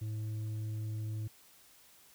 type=tone with tanh clipping; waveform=sine; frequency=108.2 Hz; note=A2; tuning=29 cents flat; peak=-36 dBFS; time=0.01-1.28 s; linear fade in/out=10 ms; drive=5 dB; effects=white hiss -61 dBFS RMS until 2.14 s